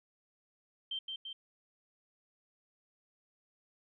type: tone with echo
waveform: sine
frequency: 3136 Hz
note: G7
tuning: in tune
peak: -35 dBFS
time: 0.91-0.99 s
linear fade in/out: 5 ms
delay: 170 ms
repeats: 2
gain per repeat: -3 dB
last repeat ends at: 1.33 s
effects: none